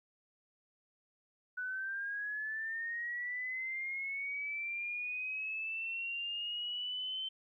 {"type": "linear sweep", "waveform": "sine", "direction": "up", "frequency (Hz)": [1480, 3092], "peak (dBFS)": -36, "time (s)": [1.57, 7.29], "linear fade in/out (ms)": 10, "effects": ["13-bit"]}